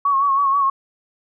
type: tone with vibrato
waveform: sine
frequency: 1108.7 Hz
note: C#6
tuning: in tune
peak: -14 dBFS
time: 0.05-0.7 s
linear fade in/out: 5 ms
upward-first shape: sine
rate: 6.2 Hz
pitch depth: 50 cents each way
effects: none